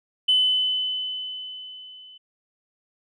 sine tone with level ramp, 3020 Hz, F#7, 35 cents sharp, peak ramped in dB -14 to -44 dBFS, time 0.28-2.18 s, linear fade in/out 10 ms, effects tanh soft clip ceiling -10 dBFS

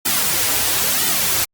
white noise with flanger, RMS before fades -18 dBFS, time 0.05-1.45 s, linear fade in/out 10 ms, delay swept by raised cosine 1.8 to 5.6 ms, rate 1 Hz, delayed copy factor -0.9, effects Opus 48 kbps

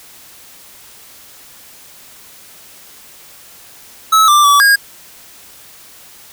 square tone with pitch steps, 1298 / 1181 / 1148 / 1630 Hz, E6 / D6 / D6 / G#6, -27 / +9 / -40 / -33 cents, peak -7 dBFS, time 4.12-4.76 s, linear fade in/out 10 ms, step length 160 ms, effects white hiss -40 dBFS RMS until 6.32 s

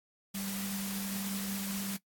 sine tone in noise, 196 Hz, G3, in tune, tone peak -36 dBFS, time 0.34-1.97 s, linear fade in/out 10 ms, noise white, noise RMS -40 dBFS, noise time 0.34-1.97 s, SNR +1 dB, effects noise-tail reverb RT60 0.1 s tail -19 dB re dry + AAC 64 kbps

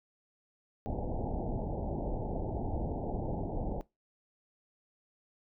pink low-pass noise, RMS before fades -35 dBFS, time 0.86-3.81 s, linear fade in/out 0 ms, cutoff 870 Hz, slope 96 dB/octave, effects noise-tail reverb RT60 0.2 s tail -20 dB re dry

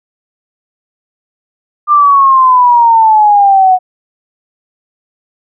sine exponential sweep, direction down, 1200 to 732 Hz, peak -3 dBFS, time 1.87-3.79 s, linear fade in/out 50 ms, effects none

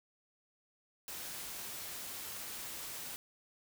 white noise, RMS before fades -44 dBFS, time 1.08-3.16 s, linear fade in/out 0 ms, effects none

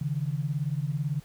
sine beating tone pair, 138.59 / 156.59 Hz, C#3 / D#3, 0 / +11 cents, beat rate 18 Hz, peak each -29 / -30 dBFS, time 0.01-1.2 s, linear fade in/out 5 ms, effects pink hiss -56 dBFS RMS until 1.24 s

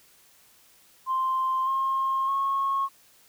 sine tone with pitch steps, 1046.5 / 1069.1 / 1092.2 Hz, C6 / C6 / C#6, 0 / +37 / -26 cents, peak -22 dBFS, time 1.06-2.89 s, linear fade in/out 50 ms, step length 610 ms, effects tanh soft clip ceiling -18 dBFS + white hiss -58 dBFS RMS until 3.28 s

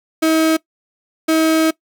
35% pulse tone pair in turn, 319.5 / 319.5 Hz, D#4 / D#4, +46 / +46 cents, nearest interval unison, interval 0 cents, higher neither, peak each -10 dBFS, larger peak neither, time 0.22-0.57 / 1.28-1.71 s, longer second, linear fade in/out 10 ms, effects noise-tail reverb RT60 0.1 s tail -20 dB re dry

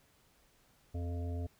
harmonic tone with a mistuned harmonic, 86.8 Hz, F2, 10 cents flat, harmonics 1 / 3 / 5 / 7 / 8, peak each -35 / -45 / -49 / -52 / -53 dBFS, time 0.94-1.47 s, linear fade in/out 10 ms, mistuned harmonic 1, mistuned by -49 cents, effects pink hiss -68 dBFS RMS until 1.59 s

